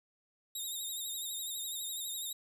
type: tone with vibrato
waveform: 10% pulse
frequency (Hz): 3729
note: A#7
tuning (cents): 0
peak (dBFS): -30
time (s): 0.55-2.33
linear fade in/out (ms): 5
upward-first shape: sine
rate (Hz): 12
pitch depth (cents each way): 58
effects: resampled to 32000 Hz + 12-bit